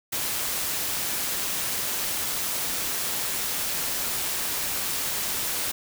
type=noise with amplitude modulation; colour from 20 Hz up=white; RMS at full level=-27 dBFS; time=0.12-5.72 s; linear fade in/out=10 ms; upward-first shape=sine; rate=184 Hz; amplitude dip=25%; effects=none